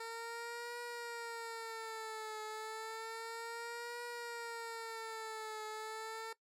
15% pulse tone with vibrato, 454.6 Hz, A#4, 43 cents flat, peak -36 dBFS, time 0-6.33 s, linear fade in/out 5 ms, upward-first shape triangle, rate 0.31 Hz, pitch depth 95 cents each way, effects noise-tail reverb RT60 0.1 s tail -19 dB re dry + low-pass 12000 Hz 12 dB/octave

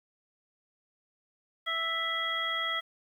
harmonic tone, 659 Hz, E5, 1 cent flat, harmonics 1 / 2 / 3 / 5, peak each -42 / -34 / -33 / -33 dBFS, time 1.66-2.81 s, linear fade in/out 20 ms, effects 10-bit

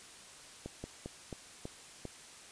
slowing click train, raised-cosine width 2 ms, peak -27 dBFS, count 6, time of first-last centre 0.66-2.053 s, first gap 180 ms, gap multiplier 1.22, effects white hiss -53 dBFS RMS until 2.51 s + resampled to 22050 Hz

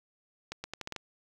accelerating click train, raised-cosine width 0.2 ms, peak -20 dBFS, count 7, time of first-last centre 0.52-0.963 s, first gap 120 ms, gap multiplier 0.8, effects 8-bit

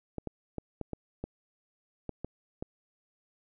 clicks, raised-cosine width 2 ms, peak -22 dBFS, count 9, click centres 0.183 / 0.273 / 0.583 / 0.813 / 0.933 / 1.24 / 2.093 / 2.246 / 2.625 s, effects none

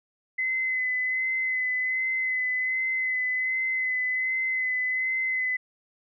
sine tone with vibrato, 2033 Hz, B6, 50 cents sharp, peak -24 dBFS, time 0.38-5.57 s, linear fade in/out 10 ms, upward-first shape sine, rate 1.3 Hz, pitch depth 20 cents each way, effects none

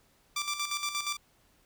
10% pulse tone with tremolo, 1174.7 Hz, D6, in tune, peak -21 dBFS, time 0.36-1.17 s, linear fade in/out 5 ms, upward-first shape square, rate 8.5 Hz, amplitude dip 60%, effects pink hiss -66 dBFS RMS until 1.65 s

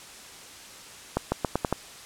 accelerating click train, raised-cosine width 1 ms, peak -9 dBFS, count 6, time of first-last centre 1.17-1.726 s, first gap 150 ms, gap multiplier 0.85, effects white hiss -45 dBFS RMS until 2.05 s + low-pass 9000 Hz 12 dB/octave

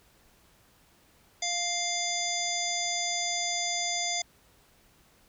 harmonic tone, 698.5 Hz, F5, in tune, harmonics 1 / 3 / 5 / 7 / 9 / 10, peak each -35 / -35 / -35 / -35 / -35 / -35 dBFS, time 1.42-4.22 s, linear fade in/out 5 ms, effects pink hiss -62 dBFS RMS until 5.28 s

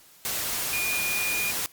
sine tone in noise, 2438 Hz, D#7, 36 cents flat, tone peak -27 dBFS, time 0.73-1.51 s, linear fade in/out 0 ms, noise white, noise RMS -29 dBFS, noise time 0.25-1.66 s, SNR -1 dB, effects white hiss -54 dBFS RMS until 1.72 s + Opus 48 kbps

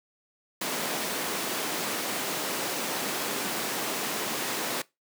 pink high-pass noise, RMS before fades -31 dBFS, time 0.61-4.82 s, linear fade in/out 5 ms, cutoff 230 Hz, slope 12 dB/octave, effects noise-tail reverb RT60 0.2 s tail -21 dB re dry + high-pass 150 Hz 12 dB/octave

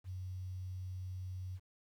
sine tone with quantisation, 92.5 Hz, F#2, in tune, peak -40 dBFS, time 0.04-1.6 s, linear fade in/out 50 ms, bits 11, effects none

